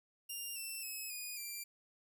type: tone with pitch steps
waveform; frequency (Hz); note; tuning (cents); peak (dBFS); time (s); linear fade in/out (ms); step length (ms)
5% pulse; 2798 / 2682 / 2572 / 2466 / 2364; F7 / E7 / E7 / D#7 / D7; +3 / +29 / -43 / -16 / +11; -33; 0.29-1.64; 10; 270
effects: none